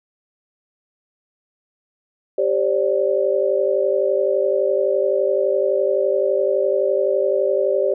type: chord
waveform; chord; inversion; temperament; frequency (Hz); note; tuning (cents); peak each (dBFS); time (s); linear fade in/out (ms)
sine; G suspended fourth; none; equal with one note detuned; 392 / 535.5 / 587.3; G4 / C5 / D5; 0 / +40 / 0; -20; 2.38-7.94; 5
effects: none